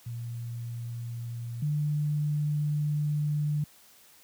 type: tone pair in turn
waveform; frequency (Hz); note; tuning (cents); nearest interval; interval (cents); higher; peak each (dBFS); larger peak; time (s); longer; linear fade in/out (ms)
sine; 118 / 148.67; A#2 / D3; +22 / +22; major third; 400; second; -33 / -25; second; 0.06-1.62 / 1.62-3.64; second; 5
effects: white hiss -57 dBFS RMS until 4.23 s + high-pass 60 Hz 12 dB/octave